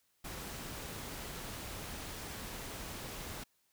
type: noise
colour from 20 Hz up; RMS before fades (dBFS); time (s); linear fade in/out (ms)
pink; -44; 0.24-3.44; 10
effects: white hiss -75 dBFS RMS until 3.72 s